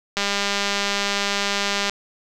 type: click train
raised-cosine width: 0.2 ms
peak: -5 dBFS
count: 348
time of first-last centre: 0.17-1.896 s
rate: 201 Hz
effects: none